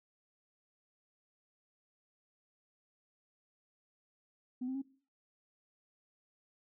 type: tone with pitch steps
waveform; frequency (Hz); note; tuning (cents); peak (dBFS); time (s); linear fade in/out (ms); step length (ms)
sine; 251.3 / 261.4 / 271.4; B3 / C4 / C#4; +30 / -1 / -36; -34; 4.61-4.82; 10; 70
effects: noise-tail reverb RT60 0.4 s tail -18 dB re dry + tanh soft clip ceiling -31 dBFS